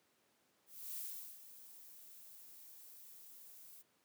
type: noise with ADSR envelope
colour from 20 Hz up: violet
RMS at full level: -44 dBFS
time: 0.66-3.83 s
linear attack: 310 ms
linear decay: 400 ms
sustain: -13 dB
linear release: 26 ms
effects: pink hiss -75 dBFS RMS until 4.04 s + high-pass 200 Hz 12 dB/octave